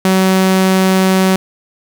sawtooth tone, 188.7 Hz, F#3, 34 cents sharp, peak -5 dBFS, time 0.05-1.36 s, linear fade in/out 2 ms, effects 7-bit

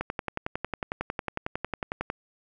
click train, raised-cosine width 0.5 ms, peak -14 dBFS, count 24, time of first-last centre 0.01-2.101 s, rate 11 Hz, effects none

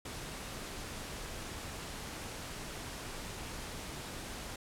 pink noise, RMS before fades -43 dBFS, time 0.05-4.56 s, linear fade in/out 5 ms, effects low-pass 11000 Hz 12 dB/octave

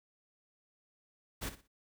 pink noise with echo, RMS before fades -38 dBFS, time 1.41-1.5 s, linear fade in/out 20 ms, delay 60 ms, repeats 3, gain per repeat -12 dB, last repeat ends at 1.68 s, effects none

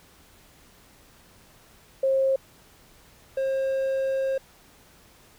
sine / triangle tone pair in turn, 535 / 535 Hz, C5 / C5, +38 / +38 cents, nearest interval unison, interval 0 cents, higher neither, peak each -19 / -21 dBFS, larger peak first, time 2.03-2.36 / 3.37-4.38 s, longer second, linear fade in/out 5 ms, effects pink hiss -55 dBFS RMS until 5.38 s

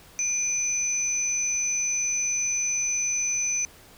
sine tone pair together, 2400 / 6048 Hz, D7 / F#8, +37 / +37 cents, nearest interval octave + major third, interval 1600 cents, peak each -31 / -24 dBFS, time 0.19-3.65 s, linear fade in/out 0 ms, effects pink hiss -51 dBFS RMS until 3.97 s

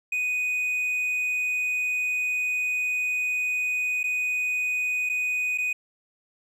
triangle tone with dropouts, 2489 Hz, D#7, in tune, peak -22 dBFS, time 0.12-5.73 s, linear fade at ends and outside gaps 5 ms, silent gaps 4.032-4.039 / 5.092-5.096 / 5.577-5.583 s, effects none

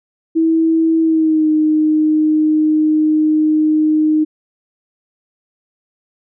sine tone with pitch glide, 324.5 to 308.8 Hz, E4 to D#4, -27 to -13 cents, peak -10 dBFS, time 0.35-4.25 s, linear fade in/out 20 ms, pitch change -86 cents, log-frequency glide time 1.01-1.49 s, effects none

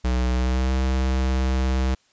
square tone with pitch glide, 62.4 to 64.9 Hz, B1 to C2, +19 to -13 cents, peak -20 dBFS, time 0.04-1.95 s, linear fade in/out 10 ms, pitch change +68 cents, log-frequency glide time 0.33-0.75 s, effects white hiss -62 dBFS RMS until 2.12 s + resampled to 16000 Hz

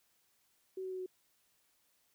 sine tone with pitch steps, 377.4 / 374.8 / 372.2 / 369.6 Hz, F#4 / F#4 / F#4 / F#4, +34 / +22 / +10 / -2 cents, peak -38 dBFS, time 0.77-1.062 s, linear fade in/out 5 ms, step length 73 ms, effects white hiss -74 dBFS RMS until 2.14 s

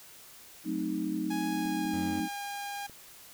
sine chord, F# diminished seventh, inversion none, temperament equal, 185 / 220 / 261.6 / 311.1 Hz, F#3 / A3 / C4 / Eb4, 0 / 0 / 0 / 0 cents, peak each -37 / -37 / -37 / -32 dBFS, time 0.64-2.29 s, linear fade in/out 50 ms
sawtooth tone with pitch glide, 830.6 to 808.8 Hz, G#5 to G#5, 0 to -46 cents, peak -32 dBFS, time 1.3-2.87 s, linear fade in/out 10 ms, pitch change -46 cents, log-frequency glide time 1.47-2.28 s
clicks, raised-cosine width 2 ms, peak -37 dBFS, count 3, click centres 1.658 / 1.854 / 2.897 s
25% pulse tone, 90.7 Hz, F#2, 34 cents flat, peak -36 dBFS, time 1.93-2.2 s, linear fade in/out 5 ms
effects white hiss -52 dBFS RMS until 3.33 s

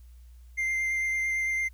triangle tone with vibrato, 2093 Hz, C7, in tune, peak -24 dBFS, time 0.57-1.69 s, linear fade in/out 20 ms, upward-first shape triangle, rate 8.9 Hz, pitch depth 13 cents each way, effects added 60 Hz sine -47 dBFS peak until 1.73 s + white hiss -68 dBFS RMS until 1.73 s

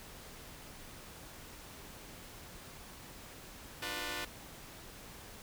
5% pulse chord, B diminished, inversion first, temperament just, 296.3 / 355.6 / 493.9 Hz, D4 / F4 / B4, +15 / +31 / 0 cents, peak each -31 / -31 / -31 dBFS, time 3.82-4.25 s, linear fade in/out 5 ms, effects pink hiss -51 dBFS RMS until 5.42 s

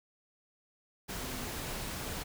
sine tone in noise, 251.4 Hz, B3, 31 cents sharp, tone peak -47 dBFS, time 1.19-1.47 s, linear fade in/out 20 ms, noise pink, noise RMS -39 dBFS, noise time 1.08-2.24 s, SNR -11 dB, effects none

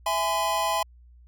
square chord, E augmented, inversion none, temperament equal with one note detuned, 659.3 / 830.6 / 1019.7 Hz, E5 / G#5 / B#5, 0 / 0 / -45 cents, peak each -30 / -29 / -27 dBFS, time 0.06-0.83 s, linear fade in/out 5 ms, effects added 60 Hz sine -49 dBFS peak until 1.27 s

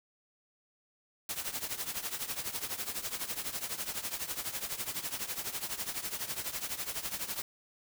white noise with tremolo, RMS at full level -34 dBFS, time 1.29-7.42 s, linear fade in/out 2 ms, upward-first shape triangle, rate 12 Hz, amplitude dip 85%, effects none

